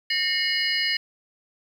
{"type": "tone cluster", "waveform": "sine", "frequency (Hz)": [1824, 2171, 2906, 4209, 4918], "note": ["A#6", "C#7", "F#7", "C8", "D#8"], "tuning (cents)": [-38, -37, -32, 9, -21], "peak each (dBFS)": -28, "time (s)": [0.1, 0.97], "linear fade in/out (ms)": 5, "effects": ["8-bit"]}